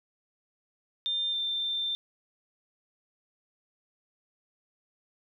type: tone pair in turn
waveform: sine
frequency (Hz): 3600 / 3577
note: A7 / A7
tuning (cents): +39 / +28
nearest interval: unison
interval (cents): 11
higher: first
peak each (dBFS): -27 / -28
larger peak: first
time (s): 1.06-1.33 / 1.33-1.95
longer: second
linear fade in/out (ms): 0
effects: 11-bit